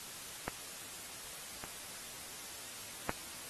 clicks, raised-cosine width 0.5 ms, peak -20 / -27 / -17 dBFS, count 3, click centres 0.48 / 1.639 / 3.094 s, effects white hiss -47 dBFS RMS until 3.49 s + AAC 32 kbps

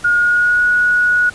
sine tone with pitch glide, 1432 to 1459.6 Hz, F6 to F#6, +43 to -24 cents, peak -10 dBFS, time 0.04-1.3 s, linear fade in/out 10 ms, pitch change +33 cents, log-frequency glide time 0.18-0.64 s, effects pink hiss -37 dBFS RMS until 1.34 s + resampled to 24000 Hz

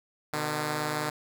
5% pulse tone pair together, 124.6 / 151.07 Hz, B2 / D3, +16 / +49 cents, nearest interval minor third, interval 333 cents, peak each -25 / -18 dBFS, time 0.33-1.1 s, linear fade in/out 5 ms, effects none

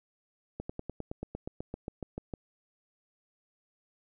slowing click train, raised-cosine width 2 ms, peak -23 dBFS, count 15, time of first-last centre 0.6-2.338 s, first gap 95 ms, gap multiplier 1.04, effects none

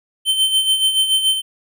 square tone with tremolo, 3093 Hz, G7, 24 cents flat, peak -12 dBFS, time 0.25-1.42 s, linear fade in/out 50 ms, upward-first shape sine, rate 7 Hz, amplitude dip 60%, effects none

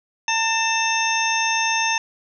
harmonic tone with a mistuned harmonic, 900 Hz, A5, 39 cents sharp, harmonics 1 / 2 / 3 / 4 / 6 / 7, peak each -23 / -26 / -23 / -29 / -29 / -27 dBFS, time 0.28-1.98 s, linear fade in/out 2 ms, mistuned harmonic 3, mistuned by -31 cents, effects none

